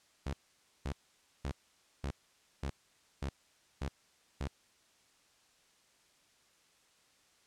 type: tone bursts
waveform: sawtooth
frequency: 69.3 Hz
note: C#2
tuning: in tune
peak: -31 dBFS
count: 8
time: 0.26-4.476 s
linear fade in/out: 5 ms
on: 72 ms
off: 520 ms
effects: white hiss -68 dBFS RMS until 7.46 s + low-pass 8000 Hz 12 dB/octave